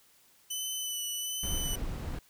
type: tone with vibrato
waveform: 15% pulse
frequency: 2998 Hz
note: F#7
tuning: 22 cents sharp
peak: -26 dBFS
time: 0.5-1.76 s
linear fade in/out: 10 ms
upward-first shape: sine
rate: 1.3 Hz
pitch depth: 22 cents each way
type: noise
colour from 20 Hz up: brown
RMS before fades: -35 dBFS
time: 1.43-2.19 s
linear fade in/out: 5 ms
effects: white hiss -63 dBFS RMS until 2.29 s